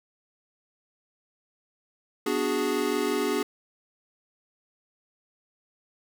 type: chord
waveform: square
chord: G# half-diminished seventh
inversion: first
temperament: equal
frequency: 246.9 / 293.7 / 370 / 415.3 Hz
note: B3 / D4 / F#4 / G#4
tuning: 0 / 0 / 0 / 0 cents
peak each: -33 / -31 / -31 / -29 dBFS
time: 2.26-3.43 s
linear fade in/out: 5 ms
effects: none